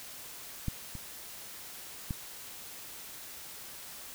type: clicks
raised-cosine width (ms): 5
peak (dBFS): -19 / -29 / -21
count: 3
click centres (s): 0.683 / 0.953 / 2.108
effects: white hiss -46 dBFS RMS until 4.14 s